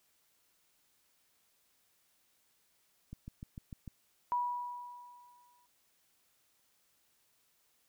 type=click train; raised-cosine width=5 ms; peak=-32 dBFS; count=6; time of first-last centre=3.13-3.877 s; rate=6.69 Hz
type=tone with exponential decay; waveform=sine; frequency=975 Hz; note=B5; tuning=23 cents flat; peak=-28 dBFS; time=4.32-5.66 s; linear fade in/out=0 ms; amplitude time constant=290 ms
effects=white hiss -73 dBFS RMS until 7.88 s